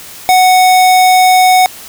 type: tone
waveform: square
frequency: 740 Hz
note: F#5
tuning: in tune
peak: -5 dBFS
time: 0.29-1.66 s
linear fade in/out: 0 ms
effects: white hiss -31 dBFS RMS until 1.88 s